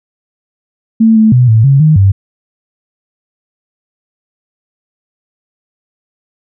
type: tone with pitch steps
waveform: sine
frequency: 223.5 / 218.8 / 124.6 / 111.1 / 137.6 / 155.1 / 97.7 Hz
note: A3 / A3 / B2 / A2 / C#3 / D#3 / G2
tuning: +27 / -9 / +16 / +17 / -12 / -5 / -5 cents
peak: -3 dBFS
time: 1-2.12 s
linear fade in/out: 10 ms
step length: 160 ms
effects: none